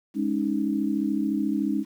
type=chord; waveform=sine; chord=Ab suspended fourth; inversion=none; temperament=equal; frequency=207.7 / 277.2 / 311.1 Hz; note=Ab3 / Db4 / Eb4; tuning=0 / 0 / 0 cents; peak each=-27 dBFS; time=0.14-1.85 s; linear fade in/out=50 ms; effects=9-bit